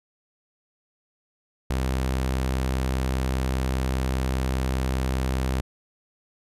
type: tone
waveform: sawtooth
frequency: 65 Hz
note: C2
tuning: 11 cents flat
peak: -19 dBFS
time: 1.7-5.61 s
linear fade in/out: 5 ms
effects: resampled to 32000 Hz